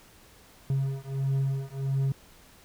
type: beating tone pair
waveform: triangle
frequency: 135.1 / 136.6 Hz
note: C#3 / C#3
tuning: -44 / -25 cents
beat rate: 1.5 Hz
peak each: -27 / -27 dBFS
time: 0.7-2.12 s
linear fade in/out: 2 ms
effects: pink hiss -55 dBFS RMS until 2.64 s